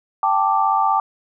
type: chord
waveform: sine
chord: G suspended second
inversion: none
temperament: equal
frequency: 784 / 880 / 1174.7 Hz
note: G5 / A5 / D6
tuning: 0 / 0 / 0 cents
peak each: -19 dBFS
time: 0.23-1 s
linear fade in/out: 2 ms
effects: none